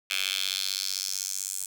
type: tone with high-pass filter sweep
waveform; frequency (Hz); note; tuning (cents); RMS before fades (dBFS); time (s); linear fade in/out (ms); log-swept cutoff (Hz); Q
10% pulse; 95.7; G2; -41; -31; 0.1-1.66; 5; 2700 to 8100; 2.6
effects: none